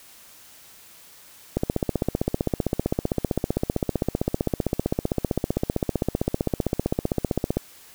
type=click train; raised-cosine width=2 ms; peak=-8 dBFS; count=94; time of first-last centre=1.57-7.57 s; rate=15.5 Hz; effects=white hiss -49 dBFS RMS until 7.94 s